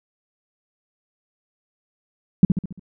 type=tone with echo; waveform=sine; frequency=184.7 Hz; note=F#3; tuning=3 cents flat; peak=-6 dBFS; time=2.43-2.45 s; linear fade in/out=2 ms; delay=69 ms; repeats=5; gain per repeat=-6 dB; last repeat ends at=2.795 s; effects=none